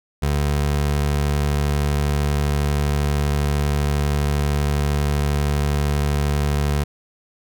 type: tone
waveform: 25% pulse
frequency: 72.6 Hz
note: D2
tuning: 19 cents flat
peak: -14 dBFS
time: 0.22-6.84 s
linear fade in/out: 10 ms
effects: none